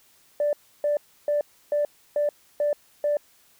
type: tone bursts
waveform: sine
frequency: 587.3 Hz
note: D5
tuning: in tune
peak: -19 dBFS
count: 7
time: 0.4-3.17 s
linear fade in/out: 2 ms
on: 130 ms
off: 310 ms
effects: tanh soft clip ceiling -16 dBFS + white hiss -59 dBFS RMS until 3.59 s